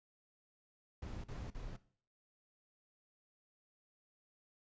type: noise bursts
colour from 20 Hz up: brown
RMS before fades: -45 dBFS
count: 3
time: 1.02-1.766 s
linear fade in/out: 5 ms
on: 220 ms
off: 43 ms
effects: noise-tail reverb RT60 0.5 s tail -17 dB re dry + resampled to 16000 Hz